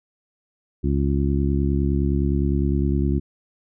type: harmonic tone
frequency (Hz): 69.8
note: C#2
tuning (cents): +13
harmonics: 1 / 2 / 3 / 4 / 5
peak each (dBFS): -21 / -24 / -26 / -27 / -28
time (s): 0.83-3.2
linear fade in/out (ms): 20
effects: none